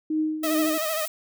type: tone with tremolo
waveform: sine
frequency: 311.1 Hz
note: D#4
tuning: in tune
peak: -20 dBFS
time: 0.1-0.78 s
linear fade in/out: 5 ms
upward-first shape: triangle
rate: 2.5 Hz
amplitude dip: 70%
type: noise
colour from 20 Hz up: blue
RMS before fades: -33 dBFS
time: 0.43-1.08 s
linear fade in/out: 5 ms
type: tone with vibrato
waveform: sawtooth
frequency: 632 Hz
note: D#5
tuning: 27 cents sharp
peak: -22 dBFS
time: 0.43-1.06 s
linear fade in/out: 10 ms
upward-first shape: sine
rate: 13 Hz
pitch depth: 59 cents each way
effects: none